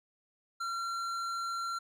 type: tone with hard clipping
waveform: sine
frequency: 1367 Hz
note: F6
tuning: 37 cents flat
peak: -35 dBFS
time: 0.6-1.79 s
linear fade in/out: 10 ms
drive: 11 dB
effects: none